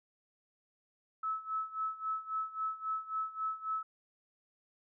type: tone with tremolo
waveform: sine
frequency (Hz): 1300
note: E6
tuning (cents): -24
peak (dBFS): -31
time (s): 1.23-3.83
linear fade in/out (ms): 5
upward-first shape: sine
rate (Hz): 3.7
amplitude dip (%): 85
effects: none